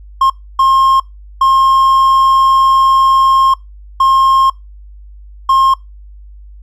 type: tone bursts at uneven times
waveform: triangle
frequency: 1068 Hz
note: C6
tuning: 35 cents sharp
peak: -4 dBFS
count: 5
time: 0.21-0.3 / 0.59-1 / 1.41-3.54 / 4-4.5 / 5.49-5.74 s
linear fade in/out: 5 ms
effects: noise-tail reverb RT60 0.2 s tail -25 dB re dry + added 50 Hz sine -32 dBFS peak until 6.62 s